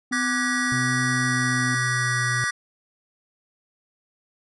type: tone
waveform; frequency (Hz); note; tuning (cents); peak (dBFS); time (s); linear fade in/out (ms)
triangle; 253.5; B3; +45; -25; 0.11-1.75; 5
type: chord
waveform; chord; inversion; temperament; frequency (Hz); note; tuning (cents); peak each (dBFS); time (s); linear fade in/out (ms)
square; G# half-diminished seventh; second; equal with one note detuned; 1174.7 / 1480 / 1661.2 / 1930.4; D6 / F#6 / G#6 / B6; 0 / 0 / 0 / -40; -31 / -31 / -30 / -26; 0.12-2.51; 10
type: tone with pitch glide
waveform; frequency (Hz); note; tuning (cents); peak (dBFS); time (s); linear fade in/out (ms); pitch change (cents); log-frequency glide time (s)
triangle; 128.8 to 123.27; C3 to B2; -27 to -3; -24; 0.72-2.44; 0; -76; 1.12-2.24
effects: resampled to 24000 Hz